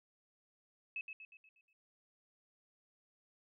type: tone with echo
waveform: sine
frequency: 2587 Hz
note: E7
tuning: 33 cents flat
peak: -38 dBFS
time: 0.96-1.01 s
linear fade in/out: 2 ms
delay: 120 ms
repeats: 6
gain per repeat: -6 dB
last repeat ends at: 1.73 s
effects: none